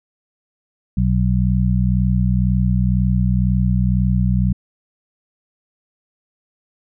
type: harmonic tone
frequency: 62 Hz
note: B1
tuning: 7 cents sharp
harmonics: 1 / 2 / 3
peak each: -18 / -18 / -18 dBFS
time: 0.97-4.53 s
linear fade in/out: 5 ms
effects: none

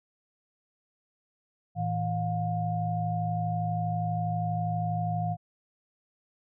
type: tone cluster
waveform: sine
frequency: 110.4 / 162.8 / 712 Hz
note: A2 / E3 / F5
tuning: +6 / -21 / +33 cents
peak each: -31 dBFS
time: 1.75-5.37 s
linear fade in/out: 50 ms
effects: none

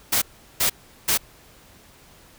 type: noise bursts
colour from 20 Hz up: white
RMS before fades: -20 dBFS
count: 3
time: 0.12-1.177 s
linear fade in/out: 10 ms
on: 99 ms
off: 380 ms
effects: pink hiss -51 dBFS RMS until 2.38 s

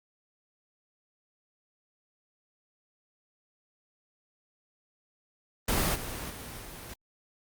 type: noise with level steps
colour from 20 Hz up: pink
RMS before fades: -27 / -37 / -41 / -43 dBFS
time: 5.68-6.94 s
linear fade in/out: 5 ms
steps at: 5.94 / 6.29 / 6.59 s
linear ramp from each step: 20 ms
effects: Opus 24 kbps

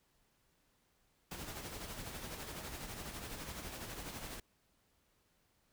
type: noise with tremolo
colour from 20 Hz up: pink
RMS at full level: -44 dBFS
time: 1.31-4.4 s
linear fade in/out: 5 ms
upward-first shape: sine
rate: 12 Hz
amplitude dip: 45%
effects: pink hiss -75 dBFS RMS until 5.72 s

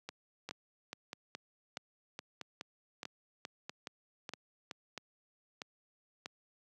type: two click trains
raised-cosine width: 0.2 ms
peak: -24 / -24 dBFS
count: 12 / 10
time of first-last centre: 0.09-4.712 / 0.49-6.259 s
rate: 2.38 / 1.56 Hz
effects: high-pass 150 Hz 12 dB/octave

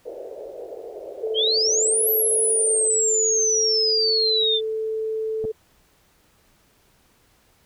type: band-pass noise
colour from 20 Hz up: white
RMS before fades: -36 dBFS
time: 0.05-2.88 s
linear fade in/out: 10 ms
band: 390 to 600 Hz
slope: 48 dB/octave
type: tone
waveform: sine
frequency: 439.6 Hz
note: A4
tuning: 2 cents flat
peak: -23 dBFS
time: 1.23-5.52 s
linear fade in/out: 10 ms
type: exponential two-way sweep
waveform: sine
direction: up then down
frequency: 3033 to 11910 to 3506 Hz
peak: -18 dBFS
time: 1.34-4.61 s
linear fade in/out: 50 ms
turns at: 2.1 s
type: clicks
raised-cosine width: 2 ms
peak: -20 dBFS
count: 2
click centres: 5.442 / 5.451 s
effects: pink hiss -60 dBFS RMS until 7.65 s

